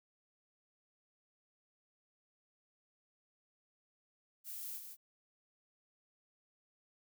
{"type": "noise with echo", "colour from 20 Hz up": "violet", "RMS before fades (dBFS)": -45, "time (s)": [4.44, 4.81], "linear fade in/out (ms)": 50, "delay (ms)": 160, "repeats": 1, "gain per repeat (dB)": -5, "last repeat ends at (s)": 4.97, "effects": []}